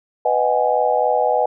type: chord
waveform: sine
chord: G# minor seventh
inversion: first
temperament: just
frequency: 498.4 / 623 / 747.5 / 830.6 Hz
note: B4 / D#5 / F#5 / G#5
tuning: +16 / +2 / +17 / 0 cents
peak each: -20 dBFS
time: 0.25-1.46 s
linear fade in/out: 5 ms
effects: none